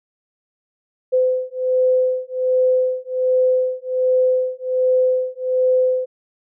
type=beating tone pair; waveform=sine; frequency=510 / 511.3 Hz; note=C5 / C5; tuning=-44 / -40 cents; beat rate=1.3 Hz; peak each=-18 dBFS; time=1.12-6.06 s; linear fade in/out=20 ms; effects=none